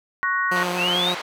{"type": "chord", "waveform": "sine", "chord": "F# major", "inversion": "second", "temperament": "equal with one note detuned", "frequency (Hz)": [1108.7, 1480, 1878.7], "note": ["C#6", "F#6", "A#6"], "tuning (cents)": [0, 0, 13], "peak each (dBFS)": -24, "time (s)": [0.23, 0.63], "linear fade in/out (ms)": 0}
{"type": "tone with vibrato", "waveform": "10% pulse", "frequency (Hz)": 178.2, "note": "F3", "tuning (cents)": 35, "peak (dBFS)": -16, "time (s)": [0.51, 1.15], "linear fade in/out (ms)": 10, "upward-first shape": "square", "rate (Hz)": 9, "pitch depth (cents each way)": 13}
{"type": "band-pass noise", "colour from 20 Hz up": "pink", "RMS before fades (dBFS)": -31, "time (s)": [0.55, 1.22], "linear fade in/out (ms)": 10, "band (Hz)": [710, 3300], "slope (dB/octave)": 12}
{"type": "linear sweep", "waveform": "sine", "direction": "up", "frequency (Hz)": [2487, 3935], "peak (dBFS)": -20, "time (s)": [0.76, 1.15], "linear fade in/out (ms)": 50}
{"effects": []}